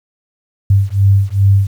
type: beating tone pair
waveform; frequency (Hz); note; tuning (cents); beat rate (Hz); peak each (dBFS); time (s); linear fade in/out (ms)
sine; 97.4 / 99.9; G2 / G2; -11 / +33; 2.5; -11; 0.7-1.67; 5
effects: 7-bit